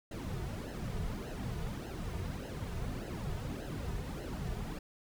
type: noise with flanger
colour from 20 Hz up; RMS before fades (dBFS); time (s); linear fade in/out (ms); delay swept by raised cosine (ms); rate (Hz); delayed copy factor
brown; -39; 0.11-4.79; 5; 0.85 to 3.75; 1.7; -0.75
effects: none